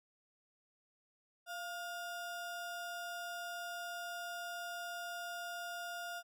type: ring-modulated tone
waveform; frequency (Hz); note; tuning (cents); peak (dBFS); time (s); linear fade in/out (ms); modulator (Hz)
square; 1061; C6; +24; -39; 1.46-6.23; 50; 368
effects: none